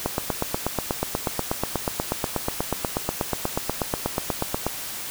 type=click train; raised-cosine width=1 ms; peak=-8 dBFS; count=39; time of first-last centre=0.06-4.666 s; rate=8.25 Hz; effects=white hiss -33 dBFS RMS until 5.1 s